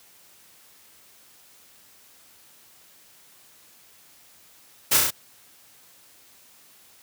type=noise with echo; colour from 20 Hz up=white; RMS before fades=-19 dBFS; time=4.91-4.98 s; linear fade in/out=10 ms; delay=32 ms; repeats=4; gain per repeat=-2 dB; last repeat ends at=5.108 s; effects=white hiss -54 dBFS RMS until 7.02 s + high-pass 60 Hz 12 dB/octave